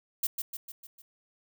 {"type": "noise with echo", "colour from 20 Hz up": "violet", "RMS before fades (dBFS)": -28, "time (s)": [0.23, 0.27], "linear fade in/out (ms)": 5, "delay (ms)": 150, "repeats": 5, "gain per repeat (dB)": -5, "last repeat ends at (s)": 1.02, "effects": []}